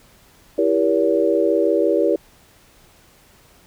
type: chord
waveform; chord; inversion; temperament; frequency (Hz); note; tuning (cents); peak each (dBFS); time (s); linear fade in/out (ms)
sine; E diminished seventh; none; just; 329.6 / 395.6 / 474.7 / 569.6; E4 / G4 / Bb4 / Db5; 0 / +16 / +31 / +47; -20; 0.58-2.16; 5
effects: pink hiss -52 dBFS RMS until 3.66 s